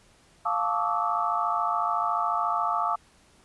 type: tone cluster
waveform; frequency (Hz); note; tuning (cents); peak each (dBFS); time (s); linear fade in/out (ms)
sine; 700 / 878 / 1134 / 1188 / 1295; F5 / A5 / C#6 / D6 / E6; +4 / -4 / +39 / +20 / -31; -30; 0.45-2.96; 10
effects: pink hiss -59 dBFS RMS until 3.44 s + resampled to 24000 Hz